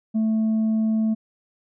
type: tone with tanh clipping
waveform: sine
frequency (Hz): 220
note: A3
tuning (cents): 0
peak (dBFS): -19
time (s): 0.14-1.15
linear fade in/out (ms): 20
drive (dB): 2
effects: none

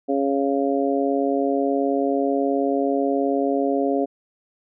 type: harmonic tone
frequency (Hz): 138.59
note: C#3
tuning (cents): 0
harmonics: 2 / 3 / 4 / 5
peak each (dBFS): -22 / -24 / -25 / -26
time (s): 0.08-4.06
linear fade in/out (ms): 20
effects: none

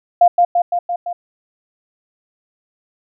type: tone with echo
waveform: sine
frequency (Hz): 701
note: F5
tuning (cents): +6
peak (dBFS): -5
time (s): 0.21-0.28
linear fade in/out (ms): 5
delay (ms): 170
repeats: 5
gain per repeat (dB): -3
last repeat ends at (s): 1.13
effects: none

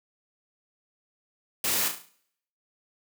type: noise with echo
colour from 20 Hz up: white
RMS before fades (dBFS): -27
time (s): 1.64-1.88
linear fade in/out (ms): 2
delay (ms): 35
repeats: 6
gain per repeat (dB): -6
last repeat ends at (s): 2.09
effects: noise-tail reverb RT60 0.7 s tail -21 dB re dry + high-pass 100 Hz 12 dB/octave

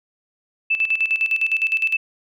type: tone with tremolo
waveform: sine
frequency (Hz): 2636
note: E7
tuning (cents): -1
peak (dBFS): -15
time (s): 0.7-1.97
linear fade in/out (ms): 10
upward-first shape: square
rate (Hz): 9.8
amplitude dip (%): 70
effects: none

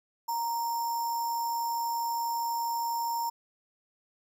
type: tone with sample-and-hold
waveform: sine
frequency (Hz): 932.3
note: A#5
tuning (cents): 0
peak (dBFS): -28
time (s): 0.28-3.3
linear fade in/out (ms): 10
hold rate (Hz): 6300
effects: none

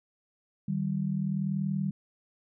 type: tone pair together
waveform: sine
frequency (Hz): 153.3 / 193.82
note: D#3 / G3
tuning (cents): -25 / -19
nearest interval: major third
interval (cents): 406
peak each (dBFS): -31 / -29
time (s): 0.68-1.91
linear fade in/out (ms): 5
effects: none

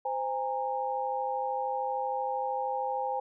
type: tone cluster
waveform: sine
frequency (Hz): 518 / 814 / 927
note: C5 / G#5 / A#5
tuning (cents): -17 / -35 / -10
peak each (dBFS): -34 / -31 / -37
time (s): 0.05-3.2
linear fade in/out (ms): 5
effects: none

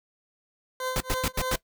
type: tone with tremolo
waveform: 20% pulse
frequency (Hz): 514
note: C5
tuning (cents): -31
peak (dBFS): -22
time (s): 0.8-1.56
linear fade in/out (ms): 2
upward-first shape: triangle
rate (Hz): 3.3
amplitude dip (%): 100
type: noise bursts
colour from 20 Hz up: pink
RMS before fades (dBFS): -26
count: 5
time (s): 0.96-1.555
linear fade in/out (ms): 0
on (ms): 43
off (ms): 95
effects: noise-tail reverb RT60 0.1 s tail -19 dB re dry

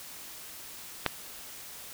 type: clicks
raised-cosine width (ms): 0.3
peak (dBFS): -30 / -8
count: 2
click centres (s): 1.056 / 1.063
effects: white hiss -45 dBFS RMS until 1.93 s

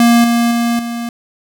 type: tone with level steps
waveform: square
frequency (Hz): 235.2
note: A#3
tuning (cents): +16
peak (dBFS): -7 / -11 / -13 / -20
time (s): 0-1.09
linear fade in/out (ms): 2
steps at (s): 0.24 / 0.51 / 0.79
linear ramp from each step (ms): 2
effects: none

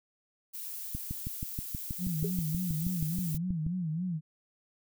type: noise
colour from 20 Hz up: violet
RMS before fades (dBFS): -40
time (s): 0.53-3.38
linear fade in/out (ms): 20
type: click train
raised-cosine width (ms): 5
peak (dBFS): -23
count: 18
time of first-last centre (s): 0.95-3.666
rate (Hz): 6.26
type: tone with vibrato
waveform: sine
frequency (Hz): 168.9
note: E3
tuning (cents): +42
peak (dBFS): -30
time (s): 1.98-4.21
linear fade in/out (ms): 50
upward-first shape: sine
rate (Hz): 3.5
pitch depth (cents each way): 160
type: tone with exponential decay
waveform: sine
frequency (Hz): 411.1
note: G#4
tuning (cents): -18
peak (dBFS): -28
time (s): 2.24-2.33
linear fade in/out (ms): 5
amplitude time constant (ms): 19
effects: none

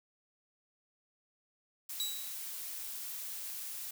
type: noise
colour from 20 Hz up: blue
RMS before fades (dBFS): -42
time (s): 1.89-3.91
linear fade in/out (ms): 5
type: tone with exponential decay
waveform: sawtooth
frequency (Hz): 3900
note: B7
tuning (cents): -23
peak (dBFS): -28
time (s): 2-2.51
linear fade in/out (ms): 0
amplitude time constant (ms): 110
effects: none

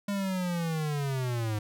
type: linear sweep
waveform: square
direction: down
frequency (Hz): 203.8 to 103.83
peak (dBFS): -29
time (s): 0.08-1.59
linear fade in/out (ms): 5
effects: none

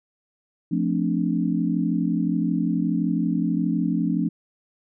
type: chord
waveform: sine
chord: D minor seventh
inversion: first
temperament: equal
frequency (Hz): 174.61 / 220 / 261.6 / 293.7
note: F3 / A3 / C4 / D4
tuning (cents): 0 / 0 / 0 / 0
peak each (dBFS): -24 / -26 / -27 / -26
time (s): 0.71-4.29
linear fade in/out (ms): 10
effects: none

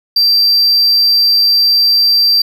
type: tone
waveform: triangle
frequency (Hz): 4699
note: D8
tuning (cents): 0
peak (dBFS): -6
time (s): 0.16-2.42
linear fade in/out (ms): 5
effects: none

